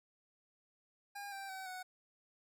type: tone with pitch steps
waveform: 25% pulse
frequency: 808 / 784.5 / 761.8 / 739.7 Hz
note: G#5 / G5 / G5 / F#5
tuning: -48 / +1 / -50 / -1 cents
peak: -40 dBFS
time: 1.15-1.83 s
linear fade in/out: 10 ms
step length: 170 ms
effects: none